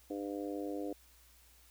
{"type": "harmonic tone", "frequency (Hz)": 100.5, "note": "G2", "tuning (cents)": 44, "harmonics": [3, 4, 5, 6, 7], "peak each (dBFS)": [-39, -44, -43, -49, -49], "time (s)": [0.1, 0.93], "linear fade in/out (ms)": 5, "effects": ["added 60 Hz sine -64 dBFS peak until 1.7 s", "white hiss -64 dBFS RMS until 1.7 s"]}